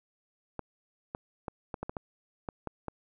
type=clicks; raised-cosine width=1 ms; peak=-21 dBFS; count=10; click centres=0.593 / 1.149 / 1.482 / 1.742 / 1.83 / 1.895 / 1.968 / 2.488 / 2.673 / 2.883 s; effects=none